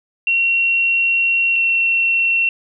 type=tone pair in turn; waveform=sine; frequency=2735 / 2718 Hz; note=F7 / F7; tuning=-37 / -48 cents; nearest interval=unison; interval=11 cents; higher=first; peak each=-13 dBFS; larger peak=neither; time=0.27-1.56 / 1.56-2.49 s; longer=first; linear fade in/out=2 ms; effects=none